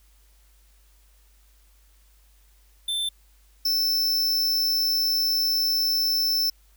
square tone pair in turn, 3548 / 5316 Hz, A7 / E8, +14 / +14 cents, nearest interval perfect fifth, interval 700 cents, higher second, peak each -25 / -21 dBFS, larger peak second, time 2.88-3.09 / 3.65-6.5 s, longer second, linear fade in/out 5 ms, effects added 50 Hz sine -55 dBFS peak until 6.76 s + white hiss -63 dBFS RMS until 6.76 s

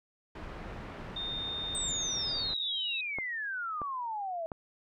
pink low-pass noise, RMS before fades -43 dBFS, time 0.35-2.54 s, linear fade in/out 5 ms, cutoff 2000 Hz, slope 12 dB/octave
sine tone with pitch glide, 3647 to 3813 Hz, A#7 to A#7, -39 to +38 cents, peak -34 dBFS, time 1.16-3.01 s, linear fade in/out 5 ms, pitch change +77 cents, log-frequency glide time 2.24-2.64 s
sine exponential sweep, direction down, 8330 to 641 Hz, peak -33 dBFS, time 1.75-4.46 s, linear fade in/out 0 ms
clicks, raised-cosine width 1 ms, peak -24 dBFS, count 3, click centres 3.186 / 3.817 / 4.518 s
effects none

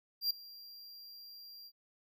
square tone with ADSR envelope, 4754 Hz, D8, 20 cents sharp, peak -28 dBFS, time 0.21-1.72 s, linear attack 94 ms, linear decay 6 ms, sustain -22 dB, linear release 55 ms, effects none

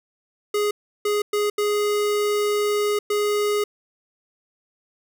square tone bursts at uneven times, 415.3 Hz, G#4, in tune, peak -20 dBFS, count 5, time 0.54-0.71 / 1.05-1.22 / 1.33-1.5 / 1.58-2.99 / 3.1-3.64 s, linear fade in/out 5 ms, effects none

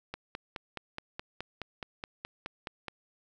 click train, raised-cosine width 0.3 ms, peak -21 dBFS, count 14, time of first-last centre 0.14-2.883 s, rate 4.74 Hz, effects none

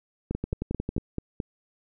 two click trains, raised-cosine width 3 ms, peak -16 / -16 dBFS, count 6 / 8, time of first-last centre 0.31-1.402 / 0.35-0.981 s, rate 4.58 / 11.1 Hz, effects none

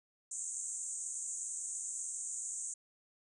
white band-pass noise, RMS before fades -41 dBFS, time 0.31-2.74 s, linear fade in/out 5 ms, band 6500 to 8700 Hz, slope 96 dB/octave, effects none

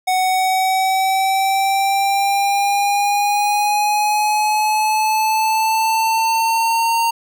square exponential sweep, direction up, 742 to 923 Hz, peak -15 dBFS, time 0.07-7.11 s, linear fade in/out 10 ms, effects none

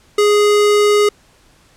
square tone, 415 Hz, G#4, 1 cent flat, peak -10 dBFS, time 0.18-1.09 s, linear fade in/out 5 ms, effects pink hiss -51 dBFS RMS until 1.76 s + low-pass 10000 Hz 12 dB/octave

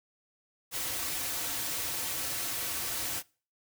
white noise with comb filter, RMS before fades -34 dBFS, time 0.71-3.23 s, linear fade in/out 50 ms, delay 4.9 ms, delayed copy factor -0.55, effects noise-tail reverb RT60 0.4 s tail -24 dB re dry

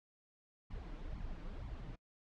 brown noise with flanger, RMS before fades -45 dBFS, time 0.7-1.96 s, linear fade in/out 10 ms, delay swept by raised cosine 0.9 to 6.7 ms, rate 2.1 Hz, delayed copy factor +0.75, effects noise-tail reverb RT60 0.1 s tail -26 dB re dry + low-pass 4000 Hz 12 dB/octave

